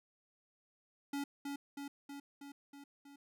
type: tone with echo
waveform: square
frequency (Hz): 282.1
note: C#4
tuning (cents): +30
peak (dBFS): -37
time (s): 1.13-1.24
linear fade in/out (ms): 5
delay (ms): 320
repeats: 6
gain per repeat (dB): -3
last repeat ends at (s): 3.16
effects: none